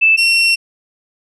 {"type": "tone pair in turn", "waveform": ["sine", "30% pulse"], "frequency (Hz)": [2637, 2722], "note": ["E7", "F7"], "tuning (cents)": [0, -45], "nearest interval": "minor second", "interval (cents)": 55, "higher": "second", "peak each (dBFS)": -7, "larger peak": "neither", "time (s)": [[0.01, 0.17], [0.17, 0.56]], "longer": "second", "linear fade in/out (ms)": 20, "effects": ["resampled to 24000 Hz"]}